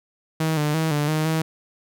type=tone with pitch steps; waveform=sawtooth; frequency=159.1 / 149.4 / 160 / 147.4 / 155.5 / 159.8 Hz; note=D#3 / D3 / D#3 / D3 / D#3 / D#3; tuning=+39 / +30 / +49 / +7 / -1 / +47 cents; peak=-16 dBFS; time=0.4-1.42 s; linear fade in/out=5 ms; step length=170 ms; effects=none